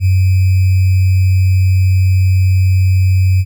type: tone with sample-and-hold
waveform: sine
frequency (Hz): 93.3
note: F#2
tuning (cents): +15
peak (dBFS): -7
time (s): 0-3.45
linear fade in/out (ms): 50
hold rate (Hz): 2450
effects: none